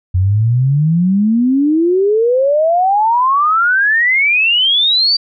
sine exponential sweep, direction up, 88.4 to 4699 Hz, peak -9 dBFS, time 0.14-5.17 s, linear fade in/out 10 ms, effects none

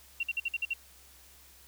sine tone bursts, 2745 Hz, F7, 31 cents flat, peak -28 dBFS, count 7, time 0.2-0.736 s, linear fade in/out 5 ms, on 32 ms, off 52 ms, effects added 66 Hz sine -61 dBFS peak until 1.67 s + white hiss -57 dBFS RMS until 1.67 s

